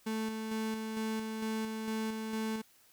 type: tone with tremolo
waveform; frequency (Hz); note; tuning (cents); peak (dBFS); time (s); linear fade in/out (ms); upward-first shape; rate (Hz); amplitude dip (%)
35% pulse; 220; A3; 0; -31; 0.06-2.62; 10; square; 2.2; 35
effects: white hiss -64 dBFS RMS until 2.92 s